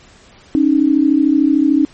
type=tone pair together; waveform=sine; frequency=275.7 / 309.1 Hz; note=C#4 / D#4; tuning=-9 / -11 cents; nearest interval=major second; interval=198 cents; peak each=-12 dBFS; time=0.55-1.85 s; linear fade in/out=0 ms; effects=pink hiss -45 dBFS RMS until 1.93 s + MP3 32 kbps